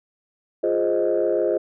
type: chord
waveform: sine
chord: F minor seventh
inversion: none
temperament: equal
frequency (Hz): 349.2 / 415.3 / 523.3 / 622.3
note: F4 / Ab4 / C5 / Eb5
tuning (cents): 0 / 0 / 0 / 0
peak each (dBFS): -23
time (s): 0.63-1.58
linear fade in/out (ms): 10
effects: tanh soft clip ceiling -11 dBFS